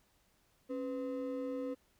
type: ring-modulated tone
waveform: triangle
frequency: 386.9 Hz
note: G4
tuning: 23 cents flat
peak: -31 dBFS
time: 0.69-1.75 s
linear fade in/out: 20 ms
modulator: 114 Hz
effects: pink hiss -72 dBFS RMS until 1.99 s